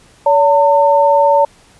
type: tone pair together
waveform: sine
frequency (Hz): 570 / 904.8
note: C#5 / A5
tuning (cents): +48 / +48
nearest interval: minor sixth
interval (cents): 800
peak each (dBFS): -10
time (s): 0.26-1.45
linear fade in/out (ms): 5
effects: pink hiss -47 dBFS RMS until 1.79 s + resampled to 24000 Hz